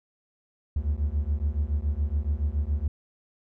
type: beating tone pair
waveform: triangle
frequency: 69.8 / 76.9 Hz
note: C#2 / D#2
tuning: +13 / -20 cents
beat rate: 7.1 Hz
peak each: -25 dBFS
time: 0.76-2.88 s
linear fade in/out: 5 ms
effects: none